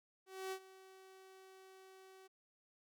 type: tone with ADSR envelope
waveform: sawtooth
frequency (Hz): 379.9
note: F#4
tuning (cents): +46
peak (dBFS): -36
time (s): 0.26-2.28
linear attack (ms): 260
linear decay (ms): 70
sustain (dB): -18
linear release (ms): 17
effects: none